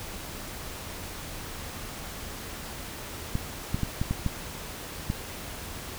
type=clicks; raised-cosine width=5 ms; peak=-14 dBFS; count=7; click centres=3.354 / 3.745 / 3.833 / 4.015 / 4.11 / 4.263 / 5.101 s; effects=added 81 Hz sine -49 dBFS peak until 5.98 s + pink hiss -39 dBFS RMS until 5.98 s